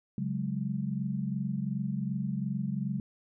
sine chord, C# suspended fourth, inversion none, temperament equal, 138.59 / 185 / 207.7 Hz, C#3 / F#3 / G#3, 0 / 0 / 0 cents, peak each -34 dBFS, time 0.18-3 s, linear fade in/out 2 ms, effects none

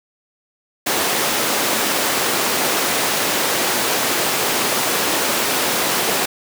pink high-pass noise, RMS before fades -19 dBFS, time 0.86-6.26 s, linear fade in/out 10 ms, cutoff 320 Hz, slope 12 dB/octave, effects none

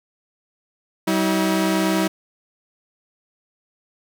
sawtooth tone pair together, 190.8 / 320.9 Hz, G3 / E4, -47 / -46 cents, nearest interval major sixth, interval 901 cents, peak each -17 / -16 dBFS, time 1.07-2.08 s, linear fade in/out 10 ms, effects none

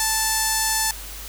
5% pulse tone with notch filter, 880 Hz, A5, in tune, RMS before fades -22 dBFS, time 0-0.91 s, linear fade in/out 2 ms, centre 3000 Hz, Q 1.3, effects added 50 Hz sine -37 dBFS peak until 1.28 s + white hiss -37 dBFS RMS until 1.28 s

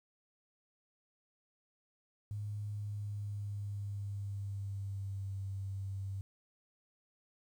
sine tone with pitch glide, 103.83 to 97.44 Hz, G#2 to G2, 0 to -10 cents, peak -37 dBFS, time 2.31-6.21 s, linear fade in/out 0 ms, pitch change -110 cents, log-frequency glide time 2.71-5.38 s, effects 11-bit

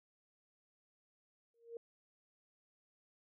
sine tone with exponential growth, 464.9 Hz, A#4, 5 cents flat, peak -40 dBFS, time 1.54-1.77 s, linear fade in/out 2 ms, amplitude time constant 50 ms, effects none

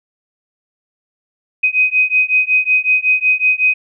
sine beating tone pair, 2509 / 2514.4 Hz, D#7 / D#7, +14 / +18 cents, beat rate 5.4 Hz, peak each -14 dBFS, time 1.63-3.74 s, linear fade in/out 10 ms, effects none

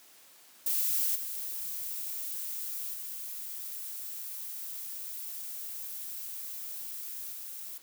violet noise with level steps, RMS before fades -29 / -37 / -40 / -42 dBFS, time 0.66-7.78 s, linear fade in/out 5 ms, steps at 1.15 / 2.93 / 7.32 s, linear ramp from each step 10 ms, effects white hiss -57 dBFS RMS until 7.82 s + high-pass 200 Hz 12 dB/octave

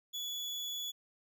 35% pulse tone, 3415 Hz, G#7, 48 cents sharp, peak -35 dBFS, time 0.13-0.92 s, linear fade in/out 20 ms, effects none

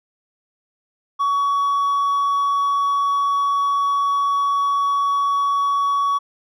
sine tone with hard clipping, 1126 Hz, C#6, 27 cents sharp, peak -17 dBFS, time 1.19-6.19 s, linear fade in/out 20 ms, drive 2 dB, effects none

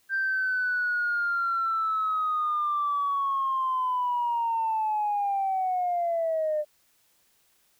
sine linear sweep, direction down, 1579 to 597 Hz, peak -23 dBFS, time 0.09-6.65 s, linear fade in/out 50 ms, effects tanh soft clip ceiling -19 dBFS + white hiss -66 dBFS RMS until 7.79 s

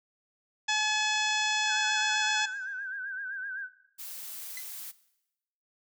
harmonic tone, 854 Hz, G#5, 48 cents sharp, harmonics 1 / 2 / 3 / 4 / 5 / 6 / 7 / 8 / 9, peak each -32 / -29 / -33 / -32 / -41 / -37 / -38 / -39 / -45 dBFS, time 0.68-2.46 s, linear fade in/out 10 ms
sine tone with vibrato, 1564 Hz, G6, 4 cents flat, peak -34 dBFS, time 1.64-3.69 s, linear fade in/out 50 ms, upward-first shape sine, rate 7.8 Hz, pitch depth 78 cents each way
blue noise, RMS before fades -41 dBFS, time 3.98-4.92 s, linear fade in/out 20 ms
sawtooth tone with exponential decay, 2031 Hz, B6, 48 cents sharp, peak -33 dBFS, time 4.57-4.66 s, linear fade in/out 2 ms, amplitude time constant 19 ms
effects noise-tail reverb RT60 0.9 s tail -18 dB re dry

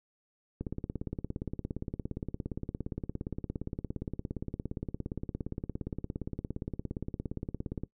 click train, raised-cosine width 3 ms, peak -22 dBFS, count 126, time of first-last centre 0.61-7.835 s, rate 17.3 Hz, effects noise-tail reverb RT60 0.1 s tail -19 dB re dry

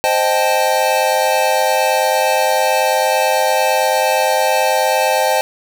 square chord, A half-diminished seventh, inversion first, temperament equal with one note detuned, 523.3 / 622.3 / 784 / 872.9 Hz, C5 / Eb5 / G5 / A5, 0 / 0 / 0 / -14 cents, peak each -19 dBFS, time 0.04-5.41 s, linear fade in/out 0 ms, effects none

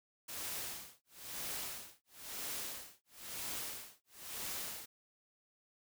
white noise with tremolo, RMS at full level -41 dBFS, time 0.28-4.86 s, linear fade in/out 10 ms, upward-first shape sine, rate 1 Hz, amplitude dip 100%, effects none

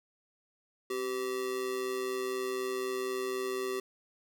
square tone with amplitude modulation, 385.3 Hz, G4, 30 cents flat, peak -30 dBFS, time 0.9-3.8 s, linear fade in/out 5 ms, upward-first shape sine, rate 124 Hz, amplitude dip 60%, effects none

